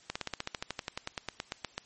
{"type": "slowing click train", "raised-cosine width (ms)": 0.2, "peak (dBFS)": -16, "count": 20, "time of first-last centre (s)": [0.1, 1.78], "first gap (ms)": 55, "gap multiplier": 1.05, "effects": ["white hiss -59 dBFS RMS until 1.85 s", "MP3 32 kbps"]}